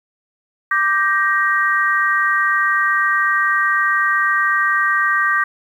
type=chord; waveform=sine; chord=G minor; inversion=second; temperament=just; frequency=1176 / 1568 / 1881.6 Hz; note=D6 / G6 / Bb6; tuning=+2 / 0 / +16 cents; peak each=-18 dBFS; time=0.71-5.44 s; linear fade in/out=5 ms; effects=8-bit